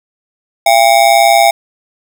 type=ring-modulated tone; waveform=square; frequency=740 Hz; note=F#5; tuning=in tune; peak=-3 dBFS; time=0.66-1.51 s; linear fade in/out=5 ms; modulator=60.4 Hz; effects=none